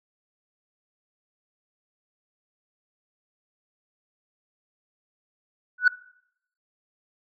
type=tone with exponential growth; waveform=sine; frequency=1480 Hz; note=F#6; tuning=in tune; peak=-8 dBFS; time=5.78-5.88 s; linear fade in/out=5 ms; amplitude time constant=20 ms; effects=noise-tail reverb RT60 0.7 s tail -21 dB re dry + tanh soft clip ceiling -10 dBFS